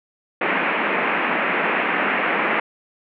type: band-pass noise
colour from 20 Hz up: white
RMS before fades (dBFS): -21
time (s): 0.41-2.6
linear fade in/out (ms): 5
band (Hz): 180 to 2500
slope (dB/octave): 48
effects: none